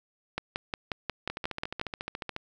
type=two click trains; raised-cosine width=0.3 ms; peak=-14 / -18 dBFS; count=9 / 16; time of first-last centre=0.38-1.814 / 1.3-2.364 s; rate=5.58 / 14.1 Hz; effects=none